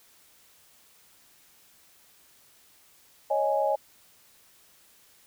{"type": "chord", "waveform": "sine", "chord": "C# suspended second", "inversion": "none", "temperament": "just", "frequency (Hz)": [554.4, 623.7, 831.5], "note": ["C#5", "D#5", "G#5"], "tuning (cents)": [0, 4, 2], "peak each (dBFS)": -27, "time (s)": [3.3, 3.76], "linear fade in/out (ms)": 10, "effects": ["white hiss -59 dBFS RMS until 5.26 s"]}